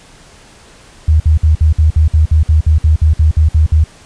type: tone bursts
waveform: sine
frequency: 77.78 Hz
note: D#2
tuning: in tune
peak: -5 dBFS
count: 16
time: 1.08-3.84 s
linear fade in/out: 5 ms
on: 120 ms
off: 56 ms
effects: pink hiss -41 dBFS RMS until 4.05 s + resampled to 22050 Hz